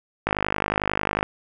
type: click train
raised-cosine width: 0.5 ms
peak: -6 dBFS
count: 50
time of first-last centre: 0.27-1.229 s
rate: 51.1 Hz
effects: none